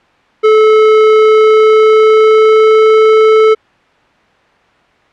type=tone with pitch glide; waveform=square; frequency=433.7 to 437 Hz; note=A4 to A4; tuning=-25 to -12 cents; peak=-4 dBFS; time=0.43-3.55 s; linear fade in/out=20 ms; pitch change=+13 cents; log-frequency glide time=1.17-2.9 s; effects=white hiss -48 dBFS RMS until 5.12 s + low-pass 2000 Hz 12 dB/octave